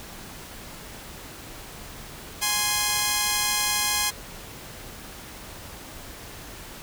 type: tone pair together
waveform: 5% pulse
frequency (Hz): 830.7 / 1046.5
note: G#5 / C6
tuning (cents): 0 / 0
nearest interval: major third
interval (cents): 400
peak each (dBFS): -13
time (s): 2.41-4.11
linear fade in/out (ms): 20
effects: pink hiss -41 dBFS RMS until 6.82 s